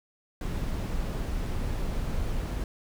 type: noise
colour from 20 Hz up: brown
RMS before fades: -30 dBFS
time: 0.41-2.64 s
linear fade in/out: 2 ms
effects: none